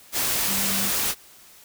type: tone in noise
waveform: sine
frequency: 195.3 Hz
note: G3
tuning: 6 cents flat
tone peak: -31 dBFS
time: 0.46-0.92 s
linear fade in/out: 50 ms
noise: white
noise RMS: -24 dBFS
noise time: 0.12-1.15 s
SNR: -10 dB
effects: white hiss -50 dBFS RMS until 1.64 s